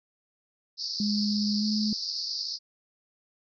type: band-pass noise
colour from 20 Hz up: pink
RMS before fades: -33 dBFS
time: 0.77-2.59 s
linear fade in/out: 50 ms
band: 4400 to 5300 Hz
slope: 96 dB/octave
type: tone with pitch glide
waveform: sine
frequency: 207.7 to 212.7 Hz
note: G#3 to G#3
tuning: 0 to +42 cents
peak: -25 dBFS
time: 1-1.93 s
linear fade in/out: 2 ms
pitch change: +42 cents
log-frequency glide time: 1.58-1.65 s
effects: none